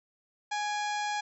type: harmonic tone with a mistuned harmonic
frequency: 833 Hz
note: G#5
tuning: 5 cents sharp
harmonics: 1 / 2 / 3 / 4 / 5 / 6 / 7 / 8 / 9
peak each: -31 / -37 / -41 / -43 / -45 / -47 / -48 / -49 / -50 dBFS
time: 0.51-1.21 s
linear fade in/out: 10 ms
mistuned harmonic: 3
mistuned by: -64 cents
effects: none